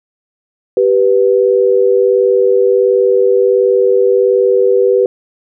sine tone pair together, 390 / 491.4 Hz, G4 / B4, -9 / -9 cents, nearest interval major third, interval 400 cents, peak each -10 dBFS, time 0.77-5.06 s, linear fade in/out 2 ms, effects none

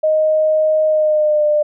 sine tone with pitch glide, 622.3 to 599 Hz, D#5 to D5, 0 to +34 cents, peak -11 dBFS, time 0.03-1.63 s, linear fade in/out 10 ms, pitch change -66 cents, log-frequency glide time 0.86-1.46 s, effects none

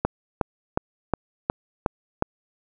click train, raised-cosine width 1 ms, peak -6 dBFS, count 7, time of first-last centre 0.05-2.224 s, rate 2.76 Hz, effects none

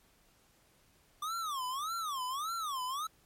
square tone with vibrato, 1170 Hz, D6, 7 cents flat, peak -35 dBFS, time 1.22-3.07 s, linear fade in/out 5 ms, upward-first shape sine, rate 1.7 Hz, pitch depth 270 cents each way, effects pink hiss -67 dBFS RMS until 3.25 s + MP3 64 kbps

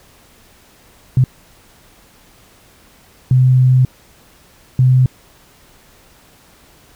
sine tone bursts at uneven times, 128.3 Hz, C3, 34 cents flat, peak -7 dBFS, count 3, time 1.17-1.24 / 3.31-3.85 / 4.79-5.06 s, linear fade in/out 2 ms, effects pink hiss -48 dBFS RMS until 6.95 s

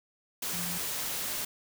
sine tone in noise, 174.61 Hz, F3, in tune, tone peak -39 dBFS, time 0.53-0.78 s, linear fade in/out 5 ms, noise white, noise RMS -34 dBFS, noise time 0.42-1.45 s, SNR -8 dB, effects none

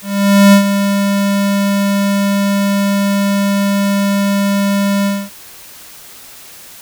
square tone with ADSR envelope, 199.6 Hz, G3, 32 cents sharp, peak -3 dBFS, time 0.02-5.3 s, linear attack 510 ms, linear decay 96 ms, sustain -9 dB, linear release 240 ms, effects white hiss -36 dBFS RMS until 6.81 s

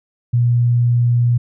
sine tone, 120.3 Hz, B2, 45 cents flat, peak -11 dBFS, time 0.33-1.38 s, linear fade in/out 10 ms, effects none

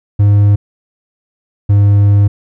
triangle tone pair in turn, 102.2 / 101.49 Hz, G#2 / G#2, -27 / -39 cents, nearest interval unison, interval 12 cents, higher first, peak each -3 dBFS, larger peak neither, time 0.19-0.56 / 1.69-2.28 s, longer second, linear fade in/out 10 ms, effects none

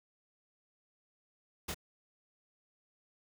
pink noise with echo, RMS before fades -37 dBFS, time 1.68-1.72 s, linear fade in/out 10 ms, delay 25 ms, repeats 1, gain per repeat -3 dB, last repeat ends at 1.745 s, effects none

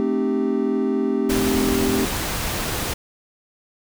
triangle chord, A half-diminished seventh, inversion none, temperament equal with one note detuned, 220 / 261.6 / 304.9 / 392 Hz, A3 / C4 / Eb4 / G4, 0 / 0 / -35 / 0 cents, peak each -23 / -21 / -25 / -21 dBFS, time 0-2.05 s, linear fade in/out 0 ms
pink noise, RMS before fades -25 dBFS, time 1.29-2.94 s, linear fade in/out 10 ms
effects none

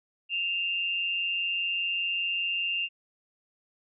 sine tone pair together, 2595 / 2780 Hz, E7 / F7, -28 / -9 cents, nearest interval minor second, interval 119 cents, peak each -36 / -27 dBFS, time 0.29-2.89 s, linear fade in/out 50 ms, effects none

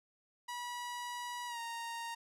sawtooth tone with pitch glide, 971 to 928.8 Hz, B5 to A#5, -30 to -7 cents, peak -36 dBFS, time 0.48-2.15 s, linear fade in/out 10 ms, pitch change -77 cents, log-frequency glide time 1.47-1.59 s, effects low-pass 12000 Hz 12 dB/octave

